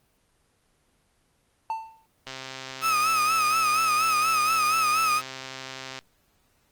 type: tone with exponential decay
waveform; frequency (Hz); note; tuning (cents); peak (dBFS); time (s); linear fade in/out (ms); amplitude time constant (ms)
triangle; 892; A5; +23; -22; 1.7-2.06; 1; 77
type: click train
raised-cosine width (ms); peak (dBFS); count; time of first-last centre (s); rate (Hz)
0.2; -19; 492; 2.27-5.99; 132
type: tone with vibrato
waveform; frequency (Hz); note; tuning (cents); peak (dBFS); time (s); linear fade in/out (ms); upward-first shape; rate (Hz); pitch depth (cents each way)
35% pulse; 1268; D#6; +32; -19; 2.81-5.22; 50; sine; 4.2; 65
effects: pink hiss -67 dBFS RMS until 6.71 s + Opus 24 kbps